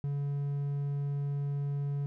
triangle tone, 142.1 Hz, C#3, 43 cents sharp, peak -28 dBFS, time 0.04-2.06 s, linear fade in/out 0 ms, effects none

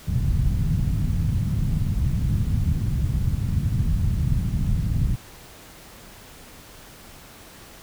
white low-pass noise, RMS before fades -22 dBFS, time 0.07-5.16 s, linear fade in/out 20 ms, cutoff 150 Hz, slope 24 dB/octave, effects pink hiss -45 dBFS RMS until 7.82 s

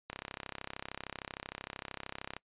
click train, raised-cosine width 0.3 ms, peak -23 dBFS, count 76, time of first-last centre 0.1-2.366 s, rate 33.1 Hz, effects noise-tail reverb RT60 0.1 s tail -24 dB re dry + resampled to 8000 Hz

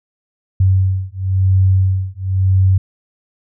sine beating tone pair, 94.2 / 95.17 Hz, F#2 / F#2, +32 / +49 cents, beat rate 0.97 Hz, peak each -14 dBFS, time 0.6-2.78 s, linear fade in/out 5 ms, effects none

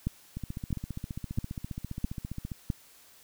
two click trains, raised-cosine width 5 ms, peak -16 / -23 dBFS, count 5 / 33, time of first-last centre 0.07-2.702 / 0.37-2.518 s, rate 1.52 / 14.9 Hz, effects white hiss -57 dBFS RMS until 3.23 s

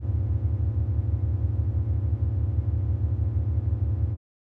triangle tone cluster, 73.5 / 79.7 / 92.8 / 101.7 / 112.9 Hz, D2 / D#2 / F#2 / G#2 / A2, +2 / +42 / +6 / -36 / +45 cents, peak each -27 dBFS, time 0-4.17 s, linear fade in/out 50 ms, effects none

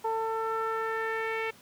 sawtooth tone with low-pass filter sweep, 446.6 Hz, A4, 26 cents sharp, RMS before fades -31 dBFS, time 0.04-1.51 s, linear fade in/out 10 ms, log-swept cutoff 950 to 2400 Hz, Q 3.7, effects pink hiss -55 dBFS RMS until 1.61 s + high-pass 100 Hz 12 dB/octave

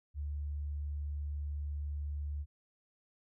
sine tone, 73 Hz, D2, 10 cents flat, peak -35 dBFS, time 0.14-2.46 s, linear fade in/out 50 ms, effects none

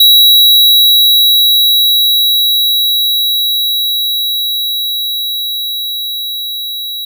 square tone with level ramp, 3882 Hz, B7, 31 cents flat, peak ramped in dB -3 to -19 dBFS, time 0-7.05 s, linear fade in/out 5 ms, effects none

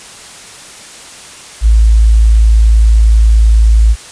sine tone, 55 Hz, A1, in tune, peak -3 dBFS, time 1.61-3.96 s, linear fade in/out 50 ms, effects white hiss -32 dBFS RMS until 4.11 s + resampled to 22050 Hz

